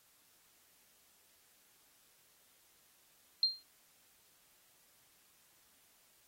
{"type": "tone with exponential decay", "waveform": "sine", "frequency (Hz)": 4186, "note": "C8", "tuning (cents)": 0, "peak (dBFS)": -23, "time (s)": [3.43, 3.63], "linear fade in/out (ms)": 1, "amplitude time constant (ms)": 42, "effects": ["white hiss -68 dBFS RMS until 6.27 s", "AAC 48 kbps"]}